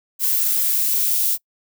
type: noise with high-pass filter sweep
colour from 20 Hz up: violet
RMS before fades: -19 dBFS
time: 0.19-1.38 s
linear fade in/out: 50 ms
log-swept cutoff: 650 to 3500 Hz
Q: 1
effects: noise-tail reverb RT60 0.1 s tail -25 dB re dry